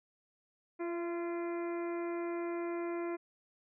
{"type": "harmonic tone with a mistuned harmonic", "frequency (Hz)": 343.7, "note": "F4", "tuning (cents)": -28, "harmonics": [1, 2, 3, 4, 5, 6, 7], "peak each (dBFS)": [-35, -44, -47, -51, -55, -52, -55], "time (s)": [0.79, 3.17], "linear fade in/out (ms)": 20, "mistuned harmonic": 2, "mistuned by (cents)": -28, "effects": []}